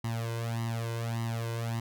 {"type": "tone with flanger", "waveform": "sawtooth", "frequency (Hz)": 115.3, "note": "A#2", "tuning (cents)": -19, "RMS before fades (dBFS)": -33, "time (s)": [0.04, 1.8], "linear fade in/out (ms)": 5, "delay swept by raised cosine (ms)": [1, 2], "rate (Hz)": 1.7, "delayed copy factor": 0.95, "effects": []}